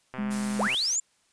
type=click train; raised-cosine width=0.5 ms; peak=-23 dBFS; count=79; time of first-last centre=0.14-0.745 s; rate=129 Hz
type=tone; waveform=sine; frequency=207.7 Hz; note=G#3; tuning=in tune; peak=-27 dBFS; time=0.18-0.68 s; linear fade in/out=10 ms
type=noise; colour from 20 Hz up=blue; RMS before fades=-36 dBFS; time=0.3-0.97 s; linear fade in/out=20 ms
type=linear sweep; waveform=sine; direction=up; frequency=349.2 to 7420 Hz; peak=-24 dBFS; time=0.59-1 s; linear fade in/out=5 ms
effects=white hiss -67 dBFS RMS until 1.32 s + resampled to 22050 Hz